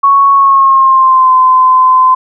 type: tone with pitch glide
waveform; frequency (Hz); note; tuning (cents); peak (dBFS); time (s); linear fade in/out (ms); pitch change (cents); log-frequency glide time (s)
sine; 1108.7 to 1028.5; C#6 to C6; 0 to -30; -3; 0.03-2.15; 10; -130; 0.33-1.33
effects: none